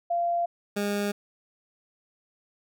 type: tone pair in turn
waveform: sine / 20% pulse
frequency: 690 / 204 Hz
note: F5 / G#3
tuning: -21 / -31 cents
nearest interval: octave + major sixth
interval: 2110 cents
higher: first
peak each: -23 / -21 dBFS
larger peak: second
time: 0.1-0.46 / 0.76-1.12 s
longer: neither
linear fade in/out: 10 ms
effects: none